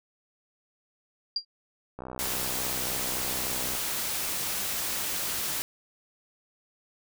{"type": "tone with exponential decay", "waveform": "sine", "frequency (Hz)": 4769, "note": "D8", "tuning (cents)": 26, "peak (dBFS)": -22, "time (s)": [1.36, 1.45], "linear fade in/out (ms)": 5, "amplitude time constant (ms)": 18}
{"type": "click train", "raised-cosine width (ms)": 1, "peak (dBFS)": -24, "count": 113, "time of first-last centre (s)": [1.99, 3.751], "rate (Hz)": 63.6}
{"type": "noise", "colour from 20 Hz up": "white", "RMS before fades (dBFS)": -31, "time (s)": [2.19, 5.62], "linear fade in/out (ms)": 0}
{"effects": []}